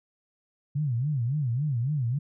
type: tone with vibrato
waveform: sine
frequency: 133 Hz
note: C3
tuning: 29 cents sharp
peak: -24 dBFS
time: 0.75-2.19 s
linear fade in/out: 10 ms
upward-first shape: sine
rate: 3.6 Hz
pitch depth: 250 cents each way
effects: none